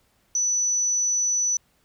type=tone; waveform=sine; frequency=5960 Hz; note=F#8; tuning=12 cents sharp; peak=-20 dBFS; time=0.35-1.57 s; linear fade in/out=2 ms; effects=pink hiss -65 dBFS RMS until 1.84 s